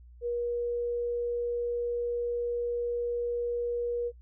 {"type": "tone", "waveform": "sine", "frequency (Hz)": 478.4, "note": "A#4", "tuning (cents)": 45, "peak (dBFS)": -28, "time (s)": [0.21, 4.12], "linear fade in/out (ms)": 50, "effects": ["noise-tail reverb RT60 0.1 s tail -25 dB re dry", "added 60 Hz sine -49 dBFS peak until 4.21 s"]}